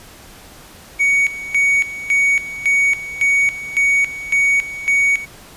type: tone with tremolo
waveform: triangle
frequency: 2240 Hz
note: C#7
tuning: 18 cents sharp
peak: -10 dBFS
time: 0.99-5.26 s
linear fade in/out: 20 ms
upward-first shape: square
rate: 1.8 Hz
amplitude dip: 80%
effects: pink hiss -41 dBFS RMS until 5.56 s + resampled to 32000 Hz